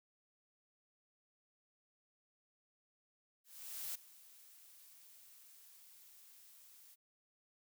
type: noise with ADSR envelope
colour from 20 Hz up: blue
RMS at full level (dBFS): -42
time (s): 3.44-6.96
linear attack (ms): 510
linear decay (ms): 7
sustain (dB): -19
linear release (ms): 29
effects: none